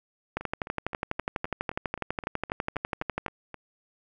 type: two click trains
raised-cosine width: 0.5 ms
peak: -13 / -23 dBFS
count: 36 / 13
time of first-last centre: 0.37-3.263 / 0.41-3.543 s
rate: 12.1 / 3.83 Hz
effects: none